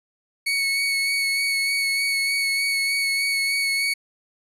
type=tone with vibrato; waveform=30% pulse; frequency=2217 Hz; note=C#7; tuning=in tune; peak=-18 dBFS; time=0.46-3.94 s; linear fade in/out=10 ms; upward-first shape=sine; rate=3.3 Hz; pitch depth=17 cents each way; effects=resampled to 32000 Hz